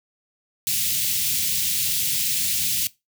white band-stop noise, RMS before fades -23 dBFS, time 0.67-2.87 s, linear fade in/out 0 ms, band 190 to 2500 Hz, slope 24 dB/octave, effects noise-tail reverb RT60 0.2 s tail -19 dB re dry + high-pass 80 Hz 12 dB/octave

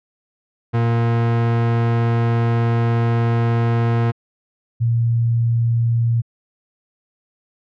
40% pulse / sine tone pair in turn, 116.6 / 116.6 Hz, A#2 / A#2, +1 / +1 cents, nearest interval unison, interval 0 cents, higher neither, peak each -14 dBFS, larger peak neither, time 0.73-4.12 / 4.8-6.22 s, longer first, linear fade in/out 20 ms, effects low-pass 2000 Hz 12 dB/octave

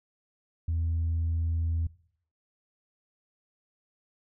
sine tone, 82.4 Hz, E2, in tune, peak -24 dBFS, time 0.68-1.87 s, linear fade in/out 5 ms, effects noise-tail reverb RT60 0.6 s tail -21 dB re dry + tanh soft clip ceiling -23 dBFS

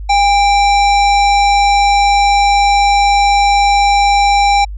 sine tone with sample-and-hold, 808 Hz, G#5, 48 cents flat, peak -7 dBFS, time 0.09-4.65 s, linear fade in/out 10 ms, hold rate 3150 Hz, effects added 50 Hz sine -22 dBFS peak until 4.77 s + resampled to 16000 Hz

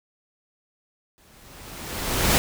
pink noise with exponential growth, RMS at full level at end -17 dBFS, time 1.18-2.38 s, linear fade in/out 0 ms, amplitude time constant 260 ms, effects none

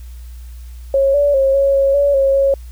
sine tone with pitch steps, 546 / 575 / 540 / 552 / 548 / 568 / 544 / 549 Hz, C#5 / D5 / C#5 / C#5 / C#5 / C#5 / C#5 / C#5, -26 / -37 / -45 / -7 / -20 / +42 / -33 / -17 cents, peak -10 dBFS, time 0.94-2.54 s, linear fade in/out 2 ms, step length 200 ms, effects added 60 Hz sine -30 dBFS peak until 2.71 s + white hiss -50 dBFS RMS until 2.71 s

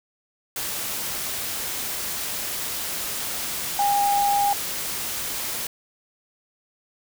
sine tone in noise, 809 Hz, G#5, 46 cents flat, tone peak -18 dBFS, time 3.79-4.53 s, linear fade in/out 2 ms, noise white, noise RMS -29 dBFS, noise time 0.56-5.67 s, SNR +8 dB, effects none

